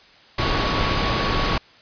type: tone in noise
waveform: sine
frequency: 1118 Hz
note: C#6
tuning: 14 cents sharp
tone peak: -28 dBFS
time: 0.38-1.58 s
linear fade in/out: 5 ms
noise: pink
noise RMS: -21 dBFS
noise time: 0.38-1.58 s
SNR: -10 dB
effects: white hiss -50 dBFS RMS until 1.81 s + resampled to 11025 Hz